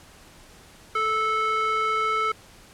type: tone with band-pass filter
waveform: square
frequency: 437.4 Hz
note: A4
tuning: 10 cents flat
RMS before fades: -24 dBFS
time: 0.95-2.32 s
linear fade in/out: 5 ms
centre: 1600 Hz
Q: 8.3
effects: pink hiss -50 dBFS RMS until 2.73 s + low-pass 11000 Hz 12 dB/octave